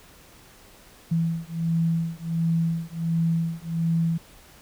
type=beating tone pair; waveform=sine; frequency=164.81 / 166.21 Hz; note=E3 / E3; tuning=0 / +15 cents; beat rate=1.4 Hz; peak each=-25 dBFS; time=1.11-4.18 s; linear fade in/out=10 ms; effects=pink hiss -51 dBFS RMS until 4.61 s